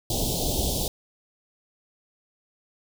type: band-stop noise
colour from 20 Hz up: pink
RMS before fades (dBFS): -26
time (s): 0.1-0.88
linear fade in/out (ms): 2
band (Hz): 790 to 3200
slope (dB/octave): 48
effects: none